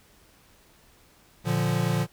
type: chord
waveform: square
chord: Bb major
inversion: none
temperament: equal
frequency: 116.54 / 146.83 / 174.61 Hz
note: Bb2 / D3 / F3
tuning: 0 / 0 / 0 cents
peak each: -28 dBFS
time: 1.44-2.07 s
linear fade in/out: 50 ms
effects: pink hiss -58 dBFS RMS until 2.12 s